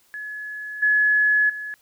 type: tone with level steps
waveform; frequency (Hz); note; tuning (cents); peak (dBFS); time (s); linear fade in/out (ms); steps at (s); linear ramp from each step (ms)
sine; 1700; G#6; +40; -30 / -15 / -29; 0.14-1.74; 0; 0.82 / 1.49; 10
effects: white hiss -60 dBFS RMS until 1.81 s